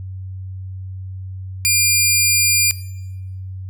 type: tone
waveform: 10% pulse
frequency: 2400 Hz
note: D7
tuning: 37 cents sharp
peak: -4 dBFS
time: 1.65-2.71 s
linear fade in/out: 0 ms
effects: noise-tail reverb RT60 1.0 s tail -19 dB re dry + added 94 Hz sine -27 dBFS peak until 3.69 s